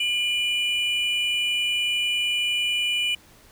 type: tone pair together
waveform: triangle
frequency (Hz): 2411 / 2960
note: D7 / F#7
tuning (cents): +45 / 0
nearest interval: major third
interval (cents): 355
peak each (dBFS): -24 / -22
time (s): 0-3.15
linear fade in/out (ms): 5
effects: pink hiss -53 dBFS RMS until 3.51 s